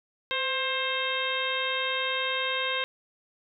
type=harmonic tone with a mistuned harmonic; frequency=530 Hz; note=C5; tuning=22 cents sharp; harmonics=1 / 2 / 3 / 4 / 5 / 6 / 7; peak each=-34 / -34 / -34 / -34 / -34 / -34 / -34 dBFS; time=0.31-2.84 s; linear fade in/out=0 ms; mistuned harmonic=1; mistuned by=-50 cents; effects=none